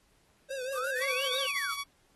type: tone with vibrato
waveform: square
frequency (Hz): 523.3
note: C5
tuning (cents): 0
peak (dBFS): -35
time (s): 0.5-1.47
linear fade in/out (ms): 10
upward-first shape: triangle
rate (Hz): 5.8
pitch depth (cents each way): 100
type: noise bursts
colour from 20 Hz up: violet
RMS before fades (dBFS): -39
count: 9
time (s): 0.72-1.757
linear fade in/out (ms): 0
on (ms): 69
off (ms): 52
type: exponential two-way sweep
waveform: sine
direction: up then down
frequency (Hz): 1110 to 3850 to 1172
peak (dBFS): -32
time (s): 0.73-1.75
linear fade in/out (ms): 50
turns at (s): 1.37
type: tone with tremolo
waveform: 15% pulse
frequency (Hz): 1129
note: C#6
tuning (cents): +31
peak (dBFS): -26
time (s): 1.01-1.84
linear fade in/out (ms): 10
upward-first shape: sine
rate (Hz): 13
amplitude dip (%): 55
effects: pink hiss -68 dBFS RMS until 2.15 s + AAC 32 kbps

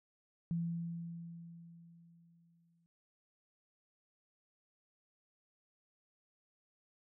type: tone with exponential decay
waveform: sine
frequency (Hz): 168.7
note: E3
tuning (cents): +40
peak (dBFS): -32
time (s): 0.51-2.86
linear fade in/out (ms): 0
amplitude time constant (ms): 510
effects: none

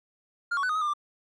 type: tone with pitch steps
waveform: triangle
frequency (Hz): 1406 / 1120 / 1498 / 1240 / 1270 / 1202 / 1182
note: F6 / C#6 / F#6 / D#6 / D#6 / D6 / D6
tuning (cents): +11 / +18 / +21 / -6 / +35 / +40 / +11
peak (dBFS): -23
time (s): 0.51-0.937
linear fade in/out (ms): 10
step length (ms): 61
effects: resampled to 24000 Hz

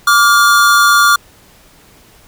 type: tone pair together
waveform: square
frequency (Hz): 1163 / 1412.4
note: D6 / F6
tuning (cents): -17 / +19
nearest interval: minor third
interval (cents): 336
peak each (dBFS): -10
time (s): 0.07-1.16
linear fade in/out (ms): 5
effects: pink hiss -45 dBFS RMS until 2.27 s

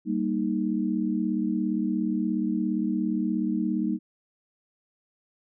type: chord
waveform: sine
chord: Eb major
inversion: first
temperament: equal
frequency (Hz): 196 / 233.1 / 311.1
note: G3 / Bb3 / Eb4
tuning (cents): 0 / 0 / 0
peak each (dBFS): -28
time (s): 0.05-3.99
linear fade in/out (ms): 50
effects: none

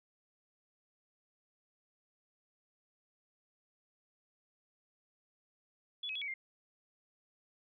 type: tone with pitch steps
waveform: sine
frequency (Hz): 3412 / 2547 / 3368 / 2263 / 2111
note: G#7 / D#7 / G#7 / C#7 / C7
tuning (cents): +46 / +40 / +24 / +35 / +15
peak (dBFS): -37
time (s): 6.03-6.34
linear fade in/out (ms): 5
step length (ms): 62
effects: none

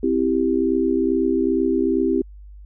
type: chord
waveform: sine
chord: C major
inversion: none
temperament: equal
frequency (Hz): 261.6 / 329.6 / 392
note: C4 / E4 / G4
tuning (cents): 0 / 0 / 0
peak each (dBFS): -21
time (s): 0.03-2.22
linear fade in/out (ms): 5
effects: added 50 Hz sine -38 dBFS peak until 2.65 s

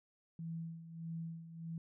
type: tone with tremolo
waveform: sine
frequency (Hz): 164.81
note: E3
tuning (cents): 0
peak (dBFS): -39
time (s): 0.39-1.78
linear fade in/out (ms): 2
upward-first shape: sine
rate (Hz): 1.6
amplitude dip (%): 70
effects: none

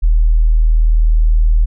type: tone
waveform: sine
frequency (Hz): 39.65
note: D#1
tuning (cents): +33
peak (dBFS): -7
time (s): 0.02-1.66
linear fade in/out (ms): 20
effects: none

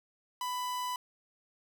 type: tone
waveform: 45% pulse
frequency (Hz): 995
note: B5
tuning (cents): +13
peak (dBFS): -33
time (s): 0.41-0.96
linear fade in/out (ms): 2
effects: none

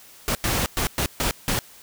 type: noise bursts at uneven times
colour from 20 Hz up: pink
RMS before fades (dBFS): -23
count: 6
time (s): 0.28-0.35 / 0.44-0.66 / 0.77-0.87 / 0.98-1.06 / 1.2-1.31 / 1.48-1.59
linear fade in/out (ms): 0
effects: white hiss -48 dBFS RMS until 1.82 s

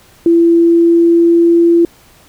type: tone with pitch glide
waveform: sine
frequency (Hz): 336.9 to 339.4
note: E4 to F4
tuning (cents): +38 to -49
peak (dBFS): -5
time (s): 0.26-1.85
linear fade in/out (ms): 2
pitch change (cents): +13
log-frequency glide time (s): 0.54-1.72
effects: pink hiss -45 dBFS RMS until 2.28 s

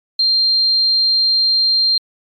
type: tone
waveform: sine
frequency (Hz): 4180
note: C8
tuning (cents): -2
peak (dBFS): -11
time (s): 0.19-1.98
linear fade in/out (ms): 5
effects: MP3 96 kbps

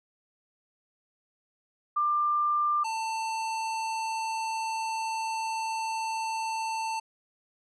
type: tone pair in turn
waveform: sine / square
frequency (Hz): 1191 / 892.2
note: D6 / A5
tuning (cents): +24 / +24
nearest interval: perfect fourth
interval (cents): 500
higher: first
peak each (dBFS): -23 / -30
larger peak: first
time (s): 1.96-2.84 / 2.84-7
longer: second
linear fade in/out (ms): 10
effects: resampled to 22050 Hz

